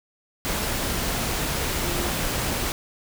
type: tone in noise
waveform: sine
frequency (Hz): 349.2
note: F4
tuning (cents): 0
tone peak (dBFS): -32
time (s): 1.84-2.09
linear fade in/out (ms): 0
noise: pink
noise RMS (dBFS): -26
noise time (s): 0.45-2.72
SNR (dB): -9
effects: none